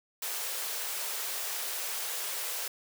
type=high-pass noise; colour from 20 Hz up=white; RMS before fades=-35 dBFS; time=0.22-2.68 s; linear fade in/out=5 ms; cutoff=390 Hz; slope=48 dB/octave; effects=none